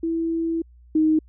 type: tone pair in turn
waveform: sine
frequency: 329.6 / 312.7 Hz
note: E4 / D#4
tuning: 0 / +9 cents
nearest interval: minor second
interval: 91 cents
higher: first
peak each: -21 / -15 dBFS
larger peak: second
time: 0.03-0.62 / 0.95-1.19 s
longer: first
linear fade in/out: 5 ms
effects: added 60 Hz sine -47 dBFS peak until 1.28 s